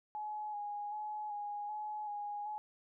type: tone with vibrato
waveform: sine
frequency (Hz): 836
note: G#5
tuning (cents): +11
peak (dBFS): -38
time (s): 0.15-2.58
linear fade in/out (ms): 0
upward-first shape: square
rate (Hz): 1.3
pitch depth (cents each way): 22
effects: none